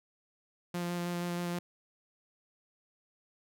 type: tone with vibrato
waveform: sawtooth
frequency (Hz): 174.61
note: F3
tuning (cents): 0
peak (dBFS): -29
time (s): 0.74-1.59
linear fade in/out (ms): 5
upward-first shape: square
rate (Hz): 6.3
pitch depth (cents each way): 9
effects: none